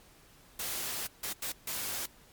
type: noise bursts at uneven times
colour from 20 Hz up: white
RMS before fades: -36 dBFS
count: 4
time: 0.59-1.07 / 1.23-1.33 / 1.42-1.52 / 1.67-2.06 s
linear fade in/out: 5 ms
effects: pink hiss -59 dBFS RMS until 2.32 s + MP3 96 kbps